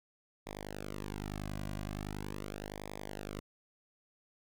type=tone with flanger; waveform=sawtooth; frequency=50.7 Hz; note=G#1; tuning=41 cents flat; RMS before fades=-42 dBFS; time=0.46-3.4 s; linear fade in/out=10 ms; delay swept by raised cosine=0.69 to 2.29 ms; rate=0.41 Hz; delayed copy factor=-0.95; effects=none